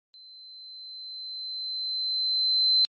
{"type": "tone with level ramp", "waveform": "sine", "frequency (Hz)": 4074, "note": "C8", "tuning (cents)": -47, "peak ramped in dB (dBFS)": [-47, -17], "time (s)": [0.14, 2.85], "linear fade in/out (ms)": 0, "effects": ["MP3 32 kbps"]}